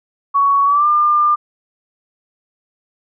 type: tone with pitch glide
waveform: sine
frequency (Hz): 1119 to 1199.3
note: C#6 to D6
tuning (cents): +16 to +36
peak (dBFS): -10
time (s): 0.34-1.36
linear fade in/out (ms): 20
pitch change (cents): +120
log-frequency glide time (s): 0.65-0.87
effects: none